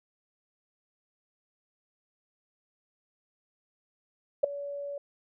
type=tone with ADSR envelope; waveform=sine; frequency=569 Hz; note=C#5; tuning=45 cents sharp; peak=-15 dBFS; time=4.43-4.98 s; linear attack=11 ms; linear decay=6 ms; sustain=-19 dB; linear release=3 ms; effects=none